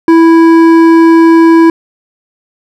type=tone with hard clipping; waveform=triangle; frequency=329.6 Hz; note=E4; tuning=in tune; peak=-3 dBFS; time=0.08-1.7 s; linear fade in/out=2 ms; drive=14 dB; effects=none